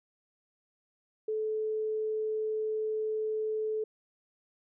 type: tone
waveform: sine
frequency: 433.8 Hz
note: A4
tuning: 25 cents flat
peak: -29 dBFS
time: 1.28-3.84 s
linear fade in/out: 5 ms
effects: none